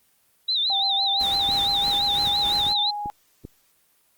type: tone with vibrato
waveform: sine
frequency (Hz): 3811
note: A#7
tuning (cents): +38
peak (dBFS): -20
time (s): 0.48-2.91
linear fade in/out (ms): 10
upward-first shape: sine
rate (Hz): 5.9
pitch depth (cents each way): 130
type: tone with pitch glide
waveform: sine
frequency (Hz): 787 to 828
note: G5 to G#5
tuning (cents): +7 to -5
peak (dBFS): -27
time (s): 0.7-3.1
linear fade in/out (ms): 0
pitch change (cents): +88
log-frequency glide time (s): 0.98-2.91
type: noise with tremolo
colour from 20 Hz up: pink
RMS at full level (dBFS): -35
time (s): 1.2-2.73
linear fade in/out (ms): 10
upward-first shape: square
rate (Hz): 3.2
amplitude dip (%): 30
type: click train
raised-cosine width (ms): 3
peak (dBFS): -23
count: 6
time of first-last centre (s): 1.49-3.451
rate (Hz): 2.55
effects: white hiss -63 dBFS RMS until 4.17 s + Opus 24 kbps